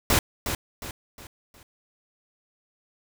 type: noise with echo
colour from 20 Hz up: pink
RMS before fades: -20 dBFS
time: 0.1-0.19 s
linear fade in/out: 2 ms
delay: 360 ms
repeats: 4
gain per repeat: -8 dB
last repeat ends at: 1.63 s
effects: none